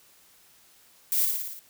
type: noise with echo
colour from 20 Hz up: violet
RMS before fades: -25 dBFS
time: 1.12-1.25 s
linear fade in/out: 0 ms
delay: 57 ms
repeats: 6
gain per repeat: -3 dB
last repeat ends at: 1.592 s
effects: white hiss -58 dBFS RMS until 1.69 s